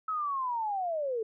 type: linear sweep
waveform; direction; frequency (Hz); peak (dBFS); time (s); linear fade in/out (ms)
sine; down; 1300 to 426.6; -29; 0.08-1.23; 5
effects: none